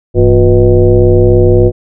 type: tone with frequency modulation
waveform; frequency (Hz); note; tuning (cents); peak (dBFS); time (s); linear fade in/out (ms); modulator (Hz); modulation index
sine; 230; A#3; -23; -3; 0.14-1.72; 50; 131; 2.1
effects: none